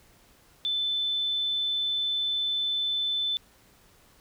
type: tone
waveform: sine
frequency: 3520 Hz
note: A7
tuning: in tune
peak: -25 dBFS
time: 0.65-3.37 s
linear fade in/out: 0 ms
effects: pink hiss -59 dBFS RMS until 4.2 s